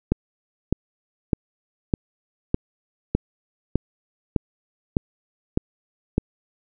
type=click train; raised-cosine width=3 ms; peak=-5 dBFS; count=11; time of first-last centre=0.12-6.181 s; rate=1.65 Hz; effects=none